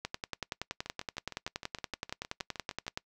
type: two click trains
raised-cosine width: 0.2 ms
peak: -24 / -17 dBFS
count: 14 / 32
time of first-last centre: 0.86-2.866 / 0.05-2.975 s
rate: 6.48 / 10.6 Hz
effects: noise-tail reverb RT60 0.1 s tail -24 dB re dry